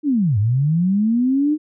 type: linear two-way sweep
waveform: sine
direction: down then up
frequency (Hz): 311.1 to 98 to 311.1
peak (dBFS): -14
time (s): 0.03-1.58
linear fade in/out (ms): 50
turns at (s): 0.38
effects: none